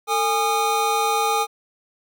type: tone cluster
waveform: square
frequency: 447.9 / 821 / 1225 Hz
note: A4 / G#5 / D#6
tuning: +31 / -20 / -27 cents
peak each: -26 / -22 / -24 dBFS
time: 0.07-1.47 s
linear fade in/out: 50 ms
effects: none